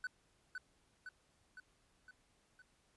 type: tone with echo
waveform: triangle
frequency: 1500 Hz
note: F#6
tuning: 23 cents sharp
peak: -36 dBFS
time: 0.04-0.07 s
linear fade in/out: 2 ms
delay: 510 ms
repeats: 5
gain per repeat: -4 dB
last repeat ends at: 2.62 s
effects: pink hiss -74 dBFS RMS until 2.96 s + resampled to 24000 Hz